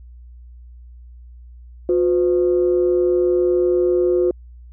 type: tone pair together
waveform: sine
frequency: 359.1 / 507 Hz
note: F4 / B4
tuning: +48 / +45 cents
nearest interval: tritone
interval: 597 cents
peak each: -14 / -20 dBFS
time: 1.89-4.31 s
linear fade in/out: 2 ms
effects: tanh soft clip ceiling -7 dBFS + added 60 Hz sine -38 dBFS peak until 4.72 s